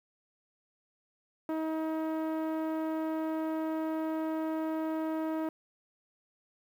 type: tone with low-pass filter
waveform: sawtooth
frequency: 317.4 Hz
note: D#4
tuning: 35 cents sharp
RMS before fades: -33 dBFS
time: 1.49-5.49 s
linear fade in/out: 2 ms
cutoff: 1100 Hz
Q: 0.78
effects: 10-bit